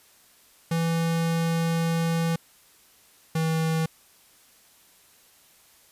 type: tone pair in turn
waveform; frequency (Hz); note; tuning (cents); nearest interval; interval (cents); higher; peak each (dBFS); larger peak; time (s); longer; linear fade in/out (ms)
square; 165.7 / 161.08; E3 / E3; +9 / -40; unison; 49; first; -23; neither; 0.71-2.36 / 3.35-3.86; first; 5
effects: white hiss -57 dBFS RMS until 5.91 s + resampled to 32000 Hz